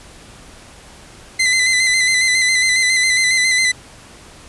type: tone with vibrato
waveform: sawtooth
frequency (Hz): 2034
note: C7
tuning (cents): -50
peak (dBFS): -9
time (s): 1.39-3.72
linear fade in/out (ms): 10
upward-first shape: square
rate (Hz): 7.3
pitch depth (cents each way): 31
effects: pink hiss -41 dBFS RMS until 4.48 s + resampled to 24000 Hz